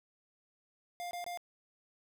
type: tone bursts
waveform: square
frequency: 703 Hz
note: F5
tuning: 11 cents sharp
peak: -39 dBFS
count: 3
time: 1-1.374 s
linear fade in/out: 0 ms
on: 110 ms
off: 22 ms
effects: none